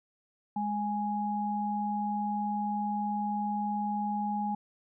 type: tone pair together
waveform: sine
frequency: 207.7 / 830.8 Hz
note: G#3 / G#5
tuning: 0 / 0 cents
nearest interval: 2 octaves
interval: 2400 cents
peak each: -32 / -31 dBFS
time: 0.56-4.55 s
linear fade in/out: 5 ms
effects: none